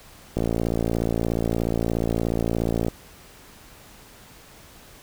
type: click train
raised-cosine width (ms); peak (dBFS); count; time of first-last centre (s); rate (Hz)
2; -10; 144; 0.37-2.883; 56.9
effects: pink hiss -48 dBFS RMS until 5.02 s